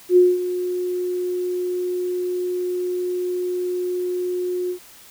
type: tone with ADSR envelope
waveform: sine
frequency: 360 Hz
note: F#4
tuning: 47 cents flat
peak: -8 dBFS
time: 0.09-4.79 s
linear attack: 76 ms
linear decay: 210 ms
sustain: -13 dB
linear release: 90 ms
effects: white hiss -46 dBFS RMS until 5.1 s